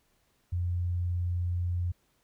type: tone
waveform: sine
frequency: 88.1 Hz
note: F2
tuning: 16 cents sharp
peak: -27 dBFS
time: 0.52-1.92 s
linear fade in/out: 10 ms
effects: pink hiss -71 dBFS RMS until 2.23 s